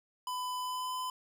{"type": "tone with pitch glide", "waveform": "square", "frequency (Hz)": [1002, 1013.6], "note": ["B5", "B5"], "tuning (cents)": [25, 45], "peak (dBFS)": -35, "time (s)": [0.27, 1.1], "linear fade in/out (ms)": 2, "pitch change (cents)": 20, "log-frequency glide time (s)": [0.58, 0.95], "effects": []}